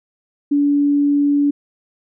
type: tone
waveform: sine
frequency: 287.1 Hz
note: D4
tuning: 39 cents flat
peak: -12 dBFS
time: 0.51-1.51 s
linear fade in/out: 10 ms
effects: none